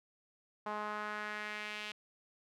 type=tone with band-pass filter sweep; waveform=sawtooth; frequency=210.6 Hz; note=G#3; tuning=24 cents sharp; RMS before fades=-41 dBFS; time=0.66-1.92 s; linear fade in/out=5 ms; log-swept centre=980 to 2900 Hz; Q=2.1; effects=none